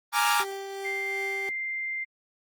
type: chord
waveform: sawtooth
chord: Bb dominant seventh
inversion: third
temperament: equal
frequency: 830.6 / 932.3 / 1174.7 / 1396.9 Hz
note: Ab5 / Bb5 / D6 / F6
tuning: 0 / 0 / 0 / 0 cents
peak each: -23 dBFS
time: 0.12-0.45 s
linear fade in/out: 50 ms
type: tone with tremolo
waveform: 30% pulse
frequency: 392 Hz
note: G4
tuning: in tune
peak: -30 dBFS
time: 0.4-1.49 s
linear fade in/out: 0 ms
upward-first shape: triangle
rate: 2.7 Hz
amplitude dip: 30%
type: tone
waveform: sine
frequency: 2093 Hz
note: C7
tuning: in tune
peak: -29 dBFS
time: 0.84-2.05 s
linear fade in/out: 20 ms
effects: Opus 24 kbps